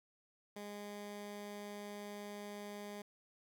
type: tone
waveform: 15% pulse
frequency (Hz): 205.5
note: G#3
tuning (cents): -18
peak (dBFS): -39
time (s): 0.56-3.02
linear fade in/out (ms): 5
effects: none